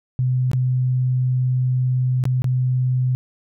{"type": "tone with dropouts", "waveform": "sine", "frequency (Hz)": 127.3, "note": "C3", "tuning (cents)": -47, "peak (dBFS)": -16, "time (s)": [0.19, 3.15], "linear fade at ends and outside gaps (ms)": 0, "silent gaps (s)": [[0.515, 0.533], [2.239, 2.254], [2.42, 2.443]], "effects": []}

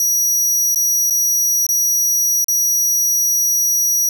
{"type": "tone with dropouts", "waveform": "sawtooth", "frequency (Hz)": 5790, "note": "F#8", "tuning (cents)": -38, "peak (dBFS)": -11, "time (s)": [0, 4.09], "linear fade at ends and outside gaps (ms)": 2, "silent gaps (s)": [[0.747, 0.758], [1.1, 1.106], [1.666, 1.689], [2.444, 2.483]], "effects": []}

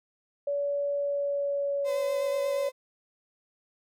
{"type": "tone with pitch glide", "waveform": "sine", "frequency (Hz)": [570, 561.8], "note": ["C#5", "C#5"], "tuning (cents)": [48, 23], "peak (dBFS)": -26, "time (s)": [0.47, 2.69], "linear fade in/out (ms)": 5, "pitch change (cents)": -25, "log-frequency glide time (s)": [0.96, 2.01]}
{"type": "tone with vibrato", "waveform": "35% pulse", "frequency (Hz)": 512, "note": "C5", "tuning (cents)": -38, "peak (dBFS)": -32, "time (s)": [1.84, 2.72], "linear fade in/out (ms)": 50, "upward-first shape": "sine", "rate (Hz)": 8.2, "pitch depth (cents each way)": 19}
{"effects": []}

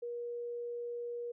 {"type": "tone", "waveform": "sine", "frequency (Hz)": 477.3, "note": "A#4", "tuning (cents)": 41, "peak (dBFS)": -37, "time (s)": [0.02, 1.32], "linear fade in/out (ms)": 10, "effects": []}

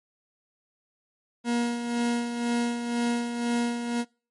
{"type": "tone with tremolo", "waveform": "40% pulse", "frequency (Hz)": 237.7, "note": "A#3", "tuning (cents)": 34, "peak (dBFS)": -22, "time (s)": [1.44, 4.05], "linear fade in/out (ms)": 50, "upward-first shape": "sine", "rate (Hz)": 2, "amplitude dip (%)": 55, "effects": ["noise-tail reverb RT60 0.4 s tail -26 dB re dry", "MP3 48 kbps"]}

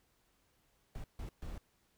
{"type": "noise bursts at uneven times", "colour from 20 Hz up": "brown", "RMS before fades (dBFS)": -43, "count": 3, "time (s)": [[0.95, 1.04], [1.19, 1.29], [1.42, 1.58]], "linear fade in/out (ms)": 2, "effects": ["pink hiss -74 dBFS RMS until 1.97 s"]}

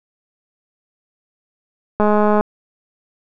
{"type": "click train", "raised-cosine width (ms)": 1, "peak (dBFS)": -3, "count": 87, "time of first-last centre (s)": [2, 2.41], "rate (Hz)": 210, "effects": []}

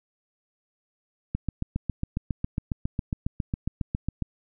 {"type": "click train", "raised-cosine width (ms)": 5, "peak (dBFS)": -14, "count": 22, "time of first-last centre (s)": [1.35, 4.223], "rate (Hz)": 7.31, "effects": []}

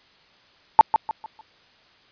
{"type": "tone with echo", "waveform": "sine", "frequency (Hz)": 880, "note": "A5", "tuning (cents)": 0, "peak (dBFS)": -5, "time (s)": [0.79, 0.81], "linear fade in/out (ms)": 0, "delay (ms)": 150, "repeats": 4, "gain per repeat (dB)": -9, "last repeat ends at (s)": 1.41, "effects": ["white hiss -56 dBFS RMS until 2.11 s", "resampled to 11025 Hz"]}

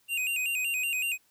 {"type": "tone with vibrato", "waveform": "square", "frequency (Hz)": 2637, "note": "E7", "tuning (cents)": 0, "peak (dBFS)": -28, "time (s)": [0.08, 1.18], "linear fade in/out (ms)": 50, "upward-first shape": "square", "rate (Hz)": 5.3, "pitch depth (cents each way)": 88, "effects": ["white hiss -67 dBFS RMS until 1.3 s"]}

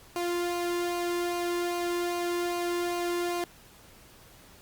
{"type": "tone with flanger", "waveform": "sawtooth", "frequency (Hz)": 349.2, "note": "F4", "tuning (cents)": 0, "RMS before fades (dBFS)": -30, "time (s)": [0.16, 3.44], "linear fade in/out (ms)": 0, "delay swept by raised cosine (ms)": [0.56, 1.33], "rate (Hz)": 2.5, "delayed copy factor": -0.5, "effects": ["pink hiss -54 dBFS RMS until 4.61 s", "Opus 48 kbps"]}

